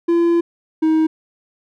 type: tone pair in turn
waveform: triangle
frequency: 340 / 316.5 Hz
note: F4 / D#4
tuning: -46 / +30 cents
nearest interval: minor second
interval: 124 cents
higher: first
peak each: -10 dBFS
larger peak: neither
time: 0.08-0.41 / 0.82-1.07 s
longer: first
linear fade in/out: 10 ms
effects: none